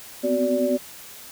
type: tone cluster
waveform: sine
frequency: 247.1 / 257 / 373.6 / 580 Hz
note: B3 / C4 / F#4 / D5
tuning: +1 / -31 / +17 / -22 cents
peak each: -27 / -25 / -26 / -22 dBFS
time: 0.23-0.78 s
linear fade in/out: 20 ms
effects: white hiss -42 dBFS RMS until 1.31 s